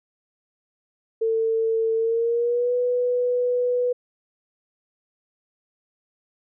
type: tone with pitch glide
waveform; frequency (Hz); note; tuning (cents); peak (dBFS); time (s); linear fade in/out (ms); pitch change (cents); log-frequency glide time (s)
sine; 449.1 to 492.6; A4 to B4; +35 to -5; -19; 1.21-3.93; 10; +160; 1.97-2.74
effects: none